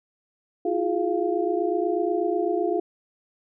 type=tone cluster; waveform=sine; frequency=330.3 / 358.3 / 419 / 696 Hz; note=E4 / F4 / G#4 / F5; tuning=+4 / +44 / +15 / -6 cents; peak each=-28 / -25 / -27 / -29 dBFS; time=0.65-2.8 s; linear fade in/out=5 ms; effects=none